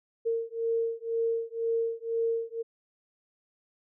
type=beating tone pair; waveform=sine; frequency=457.2 / 459.2 Hz; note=A#4 / A#4; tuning=-34 / -26 cents; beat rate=2 Hz; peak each=-30 dBFS; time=0.25-2.63 s; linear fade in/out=20 ms; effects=none